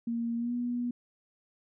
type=tone with pitch glide; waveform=sine; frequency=233.1 to 242.6 Hz; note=A#3 to B3; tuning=0 to -31 cents; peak=-29 dBFS; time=0.07-0.91 s; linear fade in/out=5 ms; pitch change=+69 cents; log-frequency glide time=0.37-0.53 s; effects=none